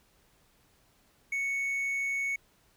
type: tone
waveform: triangle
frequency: 2217 Hz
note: C#7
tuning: in tune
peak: -27 dBFS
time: 1.32-2.36 s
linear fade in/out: 5 ms
effects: pink hiss -66 dBFS RMS until 2.76 s